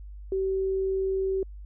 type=tone; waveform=sine; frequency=383.4 Hz; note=G4; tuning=38 cents flat; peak=-24 dBFS; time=0.32-1.43 s; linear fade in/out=2 ms; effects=added 50 Hz sine -39 dBFS peak until 1.65 s